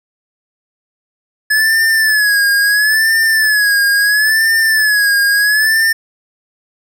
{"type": "tone with vibrato", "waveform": "square", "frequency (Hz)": 1709, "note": "G#6", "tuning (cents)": 49, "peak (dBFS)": -10, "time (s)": [1.5, 5.93], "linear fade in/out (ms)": 10, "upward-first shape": "sine", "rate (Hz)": 0.74, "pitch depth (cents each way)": 89, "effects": []}